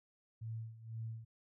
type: tone with tremolo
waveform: sine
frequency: 112.6 Hz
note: A2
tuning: 40 cents sharp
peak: -39 dBFS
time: 0.41-1.25 s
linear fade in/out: 10 ms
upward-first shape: sine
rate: 2 Hz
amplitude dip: 80%
effects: none